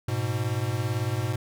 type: beating tone pair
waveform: square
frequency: 105.2 / 123.2 Hz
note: G#2 / B2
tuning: +23 / -4 cents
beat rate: 18 Hz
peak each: -29 dBFS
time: 0.08-1.36 s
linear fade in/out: 5 ms
effects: none